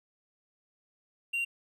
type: tone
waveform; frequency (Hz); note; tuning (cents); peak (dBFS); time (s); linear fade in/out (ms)
triangle; 2764; F7; -19; -27; 1.33-1.45; 10
effects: none